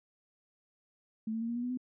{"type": "tone with pitch steps", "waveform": "sine", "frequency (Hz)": [220, 225.1, 230.4, 235.8, 241.3, 246.9, 252.7], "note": ["A3", "A3", "A#3", "A#3", "B3", "B3", "B3"], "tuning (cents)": [0, 40, -20, 20, -40, 0, 40], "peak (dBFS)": -32, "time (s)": [1.27, 1.774], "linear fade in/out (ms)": 5, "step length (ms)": 72, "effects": []}